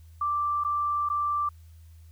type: tone with dropouts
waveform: sine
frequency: 1174.7 Hz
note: D6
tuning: in tune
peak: -24 dBFS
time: 0.21-1.49 s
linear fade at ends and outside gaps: 5 ms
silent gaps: 0.638-0.647 / 1.089-1.099 s
effects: added 81 Hz sine -47 dBFS peak until 2.11 s + white hiss -66 dBFS RMS until 2.11 s